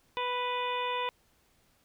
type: harmonic tone with a mistuned harmonic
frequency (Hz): 493.9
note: B4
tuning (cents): 0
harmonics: 1 / 2 / 3 / 4 / 5 / 6 / 7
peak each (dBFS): -36 / -32 / -46 / -42 / -39 / -42 / -41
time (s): 0.17-1.09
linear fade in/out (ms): 0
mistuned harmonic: 7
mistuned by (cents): +33
effects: pink hiss -68 dBFS RMS until 1.84 s